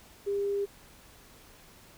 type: tone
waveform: sine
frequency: 401.6 Hz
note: G4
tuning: 42 cents sharp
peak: -27 dBFS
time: 0.26-0.66 s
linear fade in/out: 20 ms
effects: pink hiss -55 dBFS RMS until 1.97 s